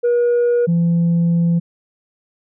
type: tone pair in turn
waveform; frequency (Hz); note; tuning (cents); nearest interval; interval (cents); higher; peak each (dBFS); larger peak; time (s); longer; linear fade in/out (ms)
sine; 480 / 169.71; B4 / F3; -49 / -49; octave + tritone; 1800; first; -10; neither; 0.03-0.67 / 0.67-1.6; second; 20
effects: tanh soft clip ceiling -11 dBFS